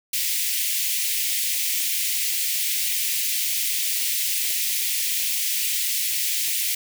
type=high-pass noise; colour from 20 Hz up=white; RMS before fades=-24 dBFS; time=0.13-6.75 s; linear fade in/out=5 ms; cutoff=2000 Hz; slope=48 dB/octave; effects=none